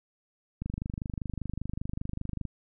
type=click train; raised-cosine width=5 ms; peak=-21 dBFS; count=47; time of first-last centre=0.62-2.453 s; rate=25.1 Hz; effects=none